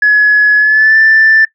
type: tone with pitch glide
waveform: sine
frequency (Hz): 1693 to 1769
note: G#6 to A6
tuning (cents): +33 to +9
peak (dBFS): -3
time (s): 0.02-1.45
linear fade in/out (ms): 5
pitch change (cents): +76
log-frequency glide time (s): 0.57-0.97
effects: noise-tail reverb RT60 0.1 s tail -19 dB re dry + tanh soft clip ceiling 0 dBFS